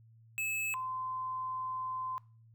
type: tone pair in turn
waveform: square / sine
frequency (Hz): 2600 / 1031.8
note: E7 / C6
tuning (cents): -24 / -24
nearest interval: octave + major third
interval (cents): 1600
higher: first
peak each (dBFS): -33 / -35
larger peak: first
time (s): 0.38-0.74 / 0.74-2.18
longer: second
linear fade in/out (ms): 0
effects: noise-tail reverb RT60 0.4 s tail -21 dB re dry + added 113 Hz sine -57 dBFS peak until 2.54 s